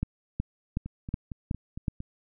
two click trains, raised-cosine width 5 ms, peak -24 / -15 dBFS, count 6 / 6, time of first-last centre 0.86-2.004 / 0.03-1.882 s, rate 4.37 / 2.7 Hz, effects none

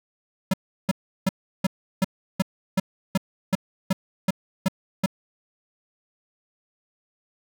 square tone bursts, 190.1 Hz, F#3, 47 cents sharp, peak -18 dBFS, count 13, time 0.51-5.061 s, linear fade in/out 5 ms, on 27 ms, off 350 ms, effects none

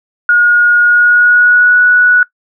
sine tone with pitch glide, 1438 to 1470.8 Hz, F#6 to F#6, -50 to -11 cents, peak -4 dBFS, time 0.29-2.23 s, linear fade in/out 2 ms, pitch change +39 cents, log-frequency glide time 0.81-1.8 s, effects noise-tail reverb RT60 0.1 s tail -20 dB re dry

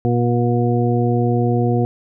harmonic tone, 120 Hz, B2, 49 cents flat, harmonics 1 / 2 / 3 / 4 / 6, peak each -17 / -20 / -22 / -23 / -25 dBFS, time 0.05-1.85 s, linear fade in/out 0 ms, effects none

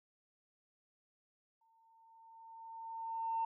sine tone with exponential growth, 906 Hz, A#5, 50 cents flat, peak -31 dBFS, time 1.61-3.45 s, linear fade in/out 5 ms, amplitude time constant 400 ms, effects tanh soft clip ceiling -27 dBFS

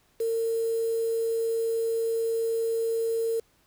sine tone with quantisation, 455.3 Hz, A#4, 41 cents flat, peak -24 dBFS, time 0.2-3.4 s, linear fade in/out 5 ms, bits 7, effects pink hiss -65 dBFS RMS until 3.66 s

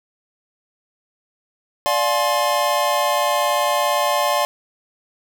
square chord, D half-diminished seventh, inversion none, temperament just, 587.3 / 704.8 / 845.8 / 1057.2 Hz, D5 / F5 / Ab5 / C6, 0 / +16 / +31 / +18 cents, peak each -22 / -24 / -25 / -22 dBFS, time 1.86-4.45 s, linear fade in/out 0 ms, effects none

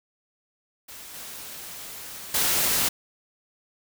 white noise with level steps, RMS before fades -42 / -39 / -23 dBFS, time 0.88-2.89 s, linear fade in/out 10 ms, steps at 1.14 / 2.34 s, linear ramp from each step 5 ms, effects none

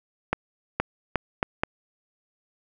accelerating click train, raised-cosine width 0.5 ms, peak -7 dBFS, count 5, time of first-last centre 0.33-1.635 s, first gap 470 ms, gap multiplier 0.76, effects none

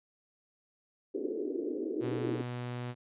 pink band-pass noise, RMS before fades -35 dBFS, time 1.14-2.42 s, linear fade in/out 10 ms, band 290 to 440 Hz, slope 48 dB/octave
sawtooth tone, 122.6 Hz, B2, 12 cents flat, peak -32 dBFS, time 2-2.95 s, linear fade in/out 50 ms
effects resampled to 8000 Hz

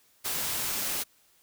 white noise, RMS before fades -31 dBFS, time 0.24-1.04 s, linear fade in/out 20 ms, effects white hiss -64 dBFS RMS until 1.42 s

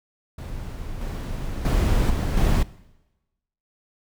brown noise with level steps, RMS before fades -33 / -29 / -19 / -23 / -18 dBFS, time 0.38-2.63 s, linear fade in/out 5 ms, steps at 1.01 / 1.65 / 2.1 / 2.37 s, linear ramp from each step 2 ms, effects noise-tail reverb RT60 1.0 s tail -20 dB re dry

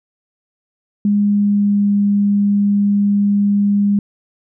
sine tone with pitch glide, 204.9 to 202.8 Hz, G#3 to G#3, -23 to -41 cents, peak -11 dBFS, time 1.05-3.99 s, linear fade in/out 2 ms, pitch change -18 cents, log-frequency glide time 1.18-1.93 s, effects none

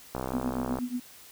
click train, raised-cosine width 1 ms, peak -18 dBFS, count 42, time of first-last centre 0.15-0.787 s, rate 64.4 Hz
sine tone with tremolo, 246.9 Hz, B3, in tune, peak -26 dBFS, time 0.33-1 s, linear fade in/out 5 ms, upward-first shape triangle, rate 8.4 Hz, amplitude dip 95%
effects white hiss -51 dBFS RMS until 1.31 s

